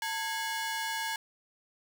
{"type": "ring-modulated tone", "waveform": "sawtooth", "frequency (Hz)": 1274, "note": "D#6", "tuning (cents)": 41, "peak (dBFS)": -25, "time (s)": [0.02, 1.16], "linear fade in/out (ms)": 2, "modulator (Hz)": 378, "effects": []}